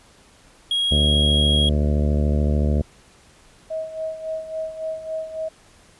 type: tone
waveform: triangle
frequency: 3288 Hz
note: G#7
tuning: 18 cents flat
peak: -17 dBFS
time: 0.71-1.69 s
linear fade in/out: 2 ms
type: harmonic tone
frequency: 73.7 Hz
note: D2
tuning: 7 cents sharp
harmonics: 1 / 2 / 3 / 4 / 5 / 6 / 7 / 8 / 9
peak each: -18 / -25 / -25 / -33 / -33 / -35 / -33 / -34 / -37 dBFS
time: 0.91-2.82 s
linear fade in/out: 5 ms
type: tone with tremolo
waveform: sine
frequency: 637 Hz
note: D#5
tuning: 41 cents sharp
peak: -23 dBFS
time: 3.7-5.49 s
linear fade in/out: 10 ms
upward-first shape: sine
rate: 3.6 Hz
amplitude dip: 70%
effects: pink hiss -52 dBFS RMS until 5.99 s + resampled to 24000 Hz